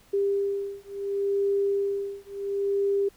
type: beating tone pair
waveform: sine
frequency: 398.2 / 398.91 Hz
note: G4 / G4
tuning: +27 / +30 cents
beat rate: 0.71 Hz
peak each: -27 dBFS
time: 0.13-3.09 s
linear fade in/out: 10 ms
effects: pink hiss -58 dBFS RMS until 3.16 s